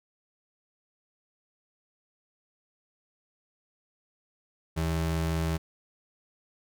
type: ring-modulated tone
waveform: square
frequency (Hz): 119.8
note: A#2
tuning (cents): +48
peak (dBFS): -24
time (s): 4.76-5.58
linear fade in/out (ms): 20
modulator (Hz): 42.5
effects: none